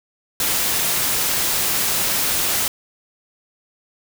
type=noise; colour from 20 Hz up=white; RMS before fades=-20 dBFS; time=0.4-2.68 s; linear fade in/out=2 ms; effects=none